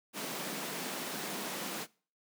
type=high-pass noise; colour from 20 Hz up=pink; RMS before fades=-39 dBFS; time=0.13-1.87 s; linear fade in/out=50 ms; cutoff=160 Hz; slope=48 dB/octave; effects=noise-tail reverb RT60 0.4 s tail -22 dB re dry